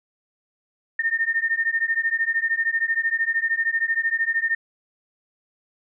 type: beating tone pair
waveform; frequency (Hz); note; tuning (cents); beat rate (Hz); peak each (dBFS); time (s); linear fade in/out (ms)
sine; 1815 / 1828; A#6 / A#6; -47 / -34; 13; -23; 0.99-4.55; 5
effects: none